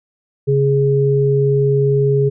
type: tone pair together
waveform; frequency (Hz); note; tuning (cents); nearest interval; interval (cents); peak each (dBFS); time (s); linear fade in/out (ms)
sine; 137.55 / 415.3; C#3 / G#4; -13 / 0; octave + perfect fifth; 1913; -14; 0.47-2.3; 20
effects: none